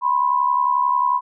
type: tone pair together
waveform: sine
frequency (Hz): 987.8 / 1059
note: B5 / C6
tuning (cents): 0 / +21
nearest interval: minor second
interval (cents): 121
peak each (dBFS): -17 / -20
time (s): 0.01-1.21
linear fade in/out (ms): 50
effects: none